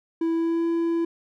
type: tone with pitch glide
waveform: triangle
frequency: 329.6 to 334.8 Hz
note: E4 to E4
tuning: 0 to +27 cents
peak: -19 dBFS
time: 0.21-1.05 s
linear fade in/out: 5 ms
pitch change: +27 cents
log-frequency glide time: 0.33-0.66 s
effects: none

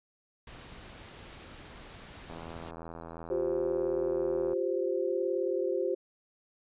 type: noise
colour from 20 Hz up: pink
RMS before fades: -48 dBFS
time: 0.47-2.71 s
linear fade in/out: 2 ms
type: click train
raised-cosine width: 1 ms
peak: -29 dBFS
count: 186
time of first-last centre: 2.3-4.532 s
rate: 82.9 Hz
type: chord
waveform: sine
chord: F suspended second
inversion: none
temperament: equal with one note detuned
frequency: 353.3 / 392 / 523.3 Hz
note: F4 / G4 / C5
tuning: +20 / 0 / 0 cents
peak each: -32 dBFS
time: 3.3-5.95 s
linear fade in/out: 10 ms
effects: resampled to 8000 Hz

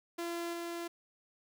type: tone with level steps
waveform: sawtooth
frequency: 341.1 Hz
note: F4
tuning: 41 cents flat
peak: -32 / -34 dBFS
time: 0.18-0.88 s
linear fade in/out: 10 ms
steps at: 0.53 s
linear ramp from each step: 5 ms
effects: none

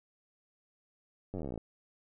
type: slowing click train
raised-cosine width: 2 ms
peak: -26 dBFS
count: 18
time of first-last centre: 1.34-1.577 s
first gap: 10 ms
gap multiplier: 1.04
effects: none

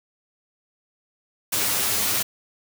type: noise with comb filter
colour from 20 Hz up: white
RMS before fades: -23 dBFS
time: 1.52-2.23 s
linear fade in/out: 10 ms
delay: 9.7 ms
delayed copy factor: +0.9
effects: none

